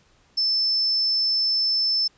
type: tone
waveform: sine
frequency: 5280 Hz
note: E8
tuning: 2 cents sharp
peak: -19 dBFS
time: 0.37-2.08 s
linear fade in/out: 10 ms
effects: pink hiss -60 dBFS RMS until 2.17 s + resampled to 16000 Hz